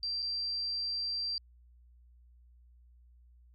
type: tone with dropouts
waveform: sine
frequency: 4710 Hz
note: D8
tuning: 4 cents sharp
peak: -32 dBFS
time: 0.03-1.38 s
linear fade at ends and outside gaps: 1 ms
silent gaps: 0.222-0.226 s
effects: added 60 Hz sine -57 dBFS peak until 3.54 s